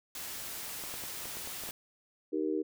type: noise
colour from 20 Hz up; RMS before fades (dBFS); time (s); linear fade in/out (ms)
white; -41; 0.15-1.71; 2
type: clicks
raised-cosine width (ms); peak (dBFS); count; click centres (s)
1; -31; 8; 0.838 / 0.94 / 1.038 / 1.256 / 1.37 / 1.474 / 1.637 / 1.69
type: chord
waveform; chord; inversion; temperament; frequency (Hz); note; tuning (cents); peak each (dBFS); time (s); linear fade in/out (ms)
sine; Eb major; none; just; 311.1 / 388.9 / 466.7; Eb4 / G4 / Bb4; 0 / -14 / +2; -32 / -34 / -36; 2.32-2.63; 20
effects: none